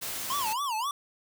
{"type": "noise", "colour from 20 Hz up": "white", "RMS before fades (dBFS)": -35, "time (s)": [0.01, 0.54], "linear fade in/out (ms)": 20}
{"type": "tone with vibrato", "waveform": "square", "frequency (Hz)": 1000, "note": "B5", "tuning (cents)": 21, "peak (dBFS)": -29, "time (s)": [0.3, 0.91], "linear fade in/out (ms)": 2, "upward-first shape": "sine", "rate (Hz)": 3.8, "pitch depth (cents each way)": 260}
{"effects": []}